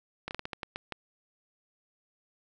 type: slowing click train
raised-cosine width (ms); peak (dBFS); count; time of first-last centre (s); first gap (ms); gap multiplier
0.3; -19; 9; 0.28-0.923; 29; 1.28
effects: none